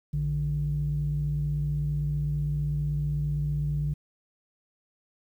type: tone pair together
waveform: sine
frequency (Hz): 58.5 / 147.4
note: A#1 / D3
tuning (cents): +7 / +7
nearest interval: octave + major third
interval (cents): 1600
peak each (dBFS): -31 / -25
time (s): 0.13-3.94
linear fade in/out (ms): 10
effects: tanh soft clip ceiling -19 dBFS + 10-bit